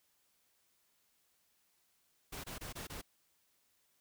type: noise bursts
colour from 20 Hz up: pink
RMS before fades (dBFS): -45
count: 5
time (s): 2.32-3.016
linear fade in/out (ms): 10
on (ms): 120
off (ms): 24
effects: white hiss -75 dBFS RMS until 4 s